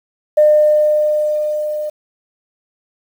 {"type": "tone with level ramp", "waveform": "sine", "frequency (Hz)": 604, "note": "D5", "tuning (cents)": 48, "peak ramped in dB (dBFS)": [-5, -19], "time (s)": [0.37, 1.9], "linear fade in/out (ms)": 10, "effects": ["tanh soft clip ceiling -1 dBFS", "7-bit"]}